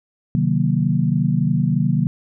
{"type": "chord", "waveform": "sine", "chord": "C half-diminished seventh", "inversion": "none", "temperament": "equal with one note detuned", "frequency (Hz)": [130.81, 154.04, 185, 233.1], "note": ["C3", "Eb3", "Gb3", "Bb3"], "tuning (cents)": [0, -17, 0, 0], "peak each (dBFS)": [-21, -19, -21, -23], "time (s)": [0.35, 2.07], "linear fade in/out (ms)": 0, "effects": []}